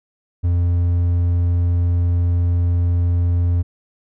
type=tone; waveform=triangle; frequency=87.1 Hz; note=F2; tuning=4 cents flat; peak=-12 dBFS; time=0.43-3.63 s; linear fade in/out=20 ms; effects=none